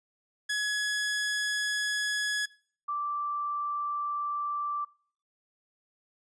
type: tone pair in turn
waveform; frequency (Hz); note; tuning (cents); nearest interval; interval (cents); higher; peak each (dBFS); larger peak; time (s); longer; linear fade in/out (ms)
sawtooth / sine; 1685 / 1170.7; G#6 / D6; +25 / -6; tritone; 631; first; -24 / -29; first; 0.49-2.46 / 2.88-4.85; neither; 10
effects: noise-tail reverb RT60 0.5 s tail -23 dB re dry + resampled to 22050 Hz